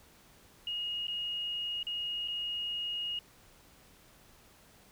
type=tone with dropouts; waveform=sine; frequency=2870 Hz; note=F7; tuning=47 cents sharp; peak=-33 dBFS; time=0.67-3.19 s; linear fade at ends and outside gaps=2 ms; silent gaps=1.07-1.081 / 1.83-1.868 / 2.277-2.282 s; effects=pink hiss -60 dBFS RMS until 4.91 s